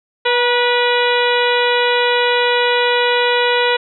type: harmonic tone with a mistuned harmonic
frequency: 487.6 Hz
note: B4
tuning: 22 cents flat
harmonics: 1 / 2 / 3 / 4 / 5 / 6 / 7 / 8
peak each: -16 / -19 / -21 / -22 / -23 / -24 / -24 / -25 dBFS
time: 0.25-3.77 s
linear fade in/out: 10 ms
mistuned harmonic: 2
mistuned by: -26 cents
effects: none